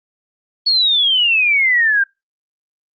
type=exponential sweep; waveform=sine; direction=down; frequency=4435 to 1568 Hz; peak=-11 dBFS; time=0.66-2.04 s; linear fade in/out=10 ms; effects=noise-tail reverb RT60 0.2 s tail -23 dB re dry + Opus 48 kbps